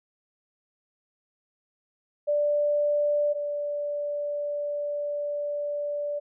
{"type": "tone pair in turn", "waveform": "sine", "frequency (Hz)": [587.3, 583.6], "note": ["D5", "D5"], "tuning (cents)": [0, -11], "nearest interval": "unison", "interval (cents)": 11, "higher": "first", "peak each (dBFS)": [-21, -27], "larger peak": "first", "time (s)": [[2.27, 3.34], [3.34, 6.2]], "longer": "second", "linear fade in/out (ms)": 20, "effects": []}